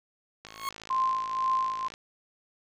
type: click train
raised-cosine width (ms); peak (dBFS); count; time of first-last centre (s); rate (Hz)
0.2; -25; 82; 0.45-1.939; 54.4
type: tone with exponential growth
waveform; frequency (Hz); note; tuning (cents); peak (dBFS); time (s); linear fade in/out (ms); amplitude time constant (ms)
40% pulse; 1091; C#6; -28; -26; 0.47-0.69; 2; 47
type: tone with tremolo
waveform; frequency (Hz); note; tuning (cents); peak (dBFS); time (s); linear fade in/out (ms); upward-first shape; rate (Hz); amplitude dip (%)
sine; 1046.5; C6; 0; -22; 0.9-1.88; 5; triangle; 2; 70
effects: none